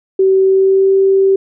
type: tone with pitch glide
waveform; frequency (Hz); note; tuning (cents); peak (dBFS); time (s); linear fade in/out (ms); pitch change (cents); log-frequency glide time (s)
sine; 382.5 to 387.4; G4 to G4; -42 to -20; -7; 0.19-1.36; 5; +22; 0.43-0.93
effects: none